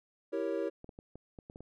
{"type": "chord", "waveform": "triangle", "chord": "E diminished seventh", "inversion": "none", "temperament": "equal", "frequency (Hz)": [329.6, 392, 466.2, 554.4], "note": ["E4", "G4", "Bb4", "Db5"], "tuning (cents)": [0, 0, 0, 0], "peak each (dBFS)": -35, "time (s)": [0.32, 0.7], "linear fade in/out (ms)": 20}
{"type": "clicks", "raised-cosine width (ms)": 2, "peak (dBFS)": -34, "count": 8, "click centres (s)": [0.844, 0.892, 0.989, 1.156, 1.388, 1.499, 1.559, 1.606]}
{"effects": []}